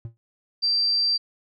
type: tone with exponential decay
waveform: triangle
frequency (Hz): 114.9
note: A#2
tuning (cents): -25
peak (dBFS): -26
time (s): 0.05-0.17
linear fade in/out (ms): 0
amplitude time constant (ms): 24
type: tone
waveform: sine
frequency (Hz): 4699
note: D8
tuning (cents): 0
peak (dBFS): -19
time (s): 0.62-1.18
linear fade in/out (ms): 20
effects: none